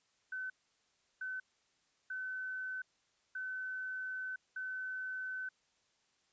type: tone bursts at uneven times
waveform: sine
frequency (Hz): 1518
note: F#6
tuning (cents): +44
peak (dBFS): -38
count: 5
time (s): 0.32-0.5 / 1.21-1.4 / 2.1-2.82 / 3.35-4.36 / 4.56-5.49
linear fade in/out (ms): 5
effects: white hiss -75 dBFS RMS until 6.32 s + resampled to 16000 Hz